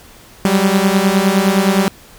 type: beating tone pair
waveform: sawtooth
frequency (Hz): 189.4 / 199.1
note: F#3 / G3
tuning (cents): +41 / +27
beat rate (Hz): 9.7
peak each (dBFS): -10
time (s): 0.45-1.88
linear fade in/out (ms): 0
effects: pink hiss -42 dBFS RMS until 2.18 s